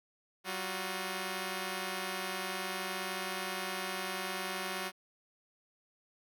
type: tone pair together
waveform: 5% pulse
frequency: 189.71 / 360 Hz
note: F#3 / F#4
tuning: +44 / -47 cents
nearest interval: major seventh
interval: 1109 cents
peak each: -27 dBFS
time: 0.44-4.92 s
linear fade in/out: 50 ms
effects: none